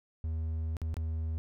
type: tone with dropouts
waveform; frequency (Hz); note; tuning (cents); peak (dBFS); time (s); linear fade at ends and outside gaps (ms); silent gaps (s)
triangle; 80; D#2; +49; -29; 0.24-1.38; 0; 0.768-0.817 / 0.942-0.968
effects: none